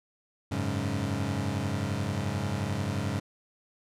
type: chord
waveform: 25% pulse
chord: F# suspended second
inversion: none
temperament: equal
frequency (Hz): 92.5 / 103.83 / 138.59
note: F#2 / G#2 / C#3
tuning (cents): 0 / 0 / 0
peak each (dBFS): -30 / -28 / -30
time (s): 0.51-3.2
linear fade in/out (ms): 10
effects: low-pass 10000 Hz 12 dB/octave